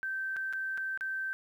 sine tone with dropouts, 1554 Hz, G6, 16 cents flat, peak -32 dBFS, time 0.03-1.33 s, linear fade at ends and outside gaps 0 ms, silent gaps 0.363-0.367 / 0.527-0.534 / 0.775-0.779 / 0.975-1.009 s, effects 11-bit

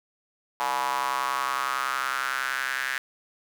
square tone with high-pass filter sweep, 65.41 Hz, C2, in tune, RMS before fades -28 dBFS, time 0.6-2.98 s, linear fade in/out 0 ms, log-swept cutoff 900 to 1700 Hz, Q 4.6, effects none

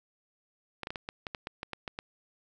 clicks, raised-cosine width 0.3 ms, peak -20 dBFS, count 12, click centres 0.833 / 0.871 / 0.905 / 0.958 / 1.089 / 1.268 / 1.348 / 1.471 / 1.631 / 1.733 / 1.878 / 1.989 s, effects none

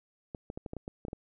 clicks, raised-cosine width 2 ms, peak -25 dBFS, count 10, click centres 0.348 / 0.501 / 0.575 / 0.662 / 0.734 / 0.767 / 0.879 / 1.051 / 1.083 / 1.131 s, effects none

